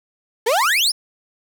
35% pulse exponential sweep, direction up, 420 to 5470 Hz, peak -13 dBFS, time 0.46-0.92 s, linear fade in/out 10 ms, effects 7-bit

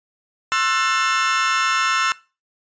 30% pulse chord, F# half-diminished seventh, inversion second, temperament just, 1065.6 / 1332 / 1480 / 1776 Hz, C6 / E6 / F#6 / A6, +31 / +18 / 0 / +16 cents, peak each -21 / -17 / -23 / -23 dBFS, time 0.52-2.12 s, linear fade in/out 0 ms, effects noise-tail reverb RT60 0.3 s tail -20 dB re dry + resampled to 16000 Hz

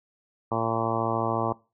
harmonic tone, 113.8 Hz, A#2, 41 cents flat, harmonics 1 / 2 / 3 / 4 / 5 / 6 / 7 / 8 / 9 / 10, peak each -33 / -33 / -33 / -33 / -33 / -33 / -33 / -33 / -33 / -33 dBFS, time 0.51-1.53 s, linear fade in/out 10 ms, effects noise-tail reverb RT60 0.3 s tail -21 dB re dry

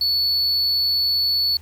triangle tone, 4435 Hz, C#8, in tune, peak -16 dBFS, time 0.01-1.57 s, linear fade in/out 2 ms, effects added 80 Hz sine -43 dBFS peak until 1.61 s + pink hiss -52 dBFS RMS until 1.61 s

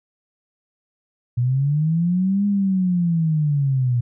sine linear two-way sweep, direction up then down, 118.6 to 204.7 to 118.6 Hz, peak -16 dBFS, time 1.37-4.01 s, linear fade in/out 10 ms, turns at 2.46 s, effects none

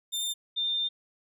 sawtooth / sine tone pair in turn, 3605 / 3605 Hz, A7 / A7, +41 / +41 cents, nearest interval unison, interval 0 cents, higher neither, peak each -26 dBFS, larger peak neither, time 0.12-0.34 / 0.56-0.89 s, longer second, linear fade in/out 20 ms, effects none

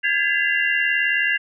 sine tone cluster, 1620 / 1699 / 2027 / 2772 Hz, G#6 / G#6 / B6 / F7, -43 / +39 / +45 / -14 cents, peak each -23 dBFS, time 0.03-1.38 s, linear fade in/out 20 ms, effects none

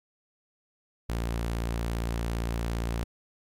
sawtooth tone, 57.5 Hz, A#1, 23 cents flat, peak -24 dBFS, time 1.09-3.04 s, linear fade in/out 5 ms, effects MP3 96 kbps

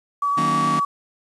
sine tone with vibrato, 1140 Hz, C#6, 48 cents sharp, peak -18 dBFS, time 0.22-0.85 s, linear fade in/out 5 ms, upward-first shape triangle, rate 9.4 Hz, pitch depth 12 cents each way
sawtooth chord, D# minor seventh, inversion none, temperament just, 155.56 / 186.68 / 233.3 / 280 Hz, D#3 / F#3 / A#3 / C#4, 0 / +16 / +2 / +18 cents, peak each -23 / -26 / -23 / -25 dBFS, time 0.37-0.8 s, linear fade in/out 10 ms
effects resampled to 24000 Hz + 8-bit

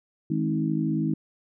harmonic tone with a mistuned harmonic, 52.8 Hz, G#1, 29 cents sharp, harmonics 3 / 4 / 5 / 6, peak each -27 / -29 / -30 / -28 dBFS, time 0.3-1.14 s, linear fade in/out 5 ms, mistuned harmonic 5, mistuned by +15 cents, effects none

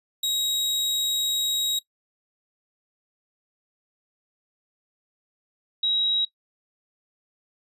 sawtooth / sine tone pair in turn, 3808 / 3837 Hz, A#7 / A#7, +36 / +49 cents, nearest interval unison, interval 13 cents, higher second, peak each -20 dBFS, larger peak neither, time 0.23-1.79 / 5.83-6.25 s, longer first, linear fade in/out 5 ms, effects noise-tail reverb RT60 0.1 s tail -18 dB re dry + resampled to 32000 Hz

